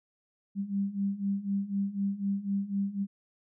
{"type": "beating tone pair", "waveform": "sine", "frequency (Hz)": [196, 200], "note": ["G3", "G3"], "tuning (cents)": [0, 35], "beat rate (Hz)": 4, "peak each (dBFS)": [-33, -30], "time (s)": [0.55, 3.07], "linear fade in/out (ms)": 50, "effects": []}